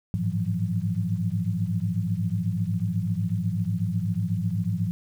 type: tone cluster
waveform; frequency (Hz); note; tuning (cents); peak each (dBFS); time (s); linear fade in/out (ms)
sine; 102 / 110.1 / 166.1 / 180.2; G#2 / A2 / E3 / F#3; -31 / +2 / +13 / -45; -29; 0.14-4.91; 0
effects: 9-bit